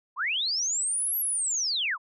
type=linear two-way sweep; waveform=sine; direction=up then down; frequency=920 to 11790 to 920 Hz; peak=-25 dBFS; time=0.16-1.98 s; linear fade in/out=50 ms; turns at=1.18 s; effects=none